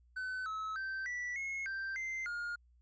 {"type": "tone with pitch steps", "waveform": "triangle", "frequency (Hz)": [1514, 1293, 1554, 1960, 2170, 1569, 2080, 1422], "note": ["F#6", "E6", "G6", "B6", "C#7", "G6", "C7", "F6"], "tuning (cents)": [39, -34, -16, -14, -37, 1, -11, 31], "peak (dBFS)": -35, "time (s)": [0.16, 2.56], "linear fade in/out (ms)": 10, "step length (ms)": 300, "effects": ["added 60 Hz sine -63 dBFS peak until 2.81 s", "resampled to 16000 Hz"]}